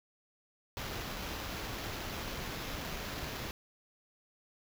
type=noise with sample-and-hold; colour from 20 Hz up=pink; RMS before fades=-40 dBFS; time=0.77-3.51 s; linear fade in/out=0 ms; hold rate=8820 Hz; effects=none